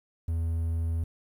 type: tone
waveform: triangle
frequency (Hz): 82.41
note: E2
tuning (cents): 0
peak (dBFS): -24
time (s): 0.28-1.04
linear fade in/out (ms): 5
effects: 10-bit